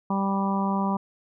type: harmonic tone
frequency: 196 Hz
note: G3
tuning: in tune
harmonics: 1 / 2 / 3 / 4 / 5 / 6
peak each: -24 / -36 / -36 / -32 / -29 / -35 dBFS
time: 0.1-0.97 s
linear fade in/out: 5 ms
effects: none